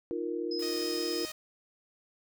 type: chord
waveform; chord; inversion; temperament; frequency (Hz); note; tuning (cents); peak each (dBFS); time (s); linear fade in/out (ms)
sine; Eb suspended second; none; just; 311.1 / 350 / 466.7; Eb4 / F4 / Bb4; 0 / +4 / +2; -37 / -34 / -36; 0.11-1.25; 0
type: tone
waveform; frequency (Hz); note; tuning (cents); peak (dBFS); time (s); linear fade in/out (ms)
sine; 5090; D#8; +39; -36; 0.51-1.26; 5
type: noise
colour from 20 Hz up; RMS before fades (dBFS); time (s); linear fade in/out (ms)
white; -47; 0.59-1.32; 5
type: tone with vibrato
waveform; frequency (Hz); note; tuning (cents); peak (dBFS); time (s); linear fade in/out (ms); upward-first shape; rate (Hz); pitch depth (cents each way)
5% pulse; 622.3; D#5; 0; -28; 0.62-1.32; 5; triangle; 5.2; 9
effects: none